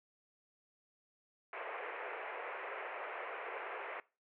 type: band-pass noise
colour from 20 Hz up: pink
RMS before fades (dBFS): -44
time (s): 1.53-4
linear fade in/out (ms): 2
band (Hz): 410 to 2500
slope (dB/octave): 48
effects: noise-tail reverb RT60 0.3 s tail -21 dB re dry